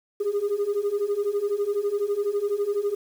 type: beating tone pair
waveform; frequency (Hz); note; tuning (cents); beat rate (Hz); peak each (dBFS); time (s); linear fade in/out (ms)
sine; 400.8 / 412.8; G4 / G#4; +38 / -10; 12; -25 / -23; 0.2-2.95; 10
effects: tanh soft clip ceiling -19 dBFS + 8-bit